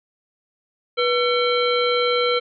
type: harmonic tone with a mistuned harmonic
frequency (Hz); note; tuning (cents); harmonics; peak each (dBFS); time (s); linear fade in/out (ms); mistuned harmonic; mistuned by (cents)
450; A4; +39; 1 / 3 / 5 / 7 / 9; -19 / -24 / -26 / -27 / -29; 0.97-2.4; 20; 1; +140
effects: none